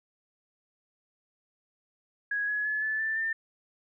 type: tone with pitch steps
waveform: sine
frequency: 1661.2 / 1687.3 / 1713.8 / 1740.8 / 1768.1 / 1795.9 Hz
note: G#6 / G#6 / A6 / A6 / A6 / A6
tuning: 0 / +27 / -46 / -19 / +8 / +35 cents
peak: -27 dBFS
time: 2.31-3.33 s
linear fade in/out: 5 ms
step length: 170 ms
effects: none